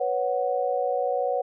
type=chord; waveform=sine; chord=B suspended second; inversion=none; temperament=equal; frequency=493.9 / 554.4 / 740 Hz; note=B4 / C#5 / F#5; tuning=0 / 0 / 0 cents; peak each=-27 dBFS; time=0-1.42 s; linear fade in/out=10 ms; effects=none